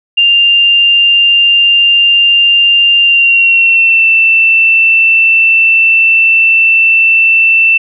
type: tone with pitch glide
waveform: sine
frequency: 2794 to 2672 Hz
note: F7 to E7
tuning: 0 to +23 cents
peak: -4 dBFS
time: 0.17-7.78 s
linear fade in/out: 10 ms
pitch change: -77 cents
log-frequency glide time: 3.01-4.07 s
effects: none